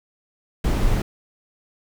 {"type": "noise", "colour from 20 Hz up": "brown", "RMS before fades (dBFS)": -19, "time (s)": [0.64, 1.02], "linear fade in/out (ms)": 5, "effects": []}